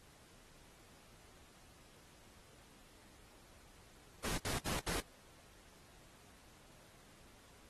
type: noise bursts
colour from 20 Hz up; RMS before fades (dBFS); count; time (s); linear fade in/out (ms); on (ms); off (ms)
pink; -39; 4; 4.24-5.004; 5; 140; 68
effects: pink hiss -63 dBFS RMS until 7.69 s + AAC 32 kbps